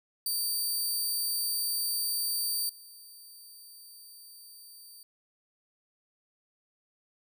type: tone with level steps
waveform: 15% pulse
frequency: 4634 Hz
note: D8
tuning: 24 cents flat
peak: -22 / -42 dBFS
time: 0.26-5.03 s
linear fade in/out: 2 ms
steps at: 2.69 s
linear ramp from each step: 5 ms
effects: none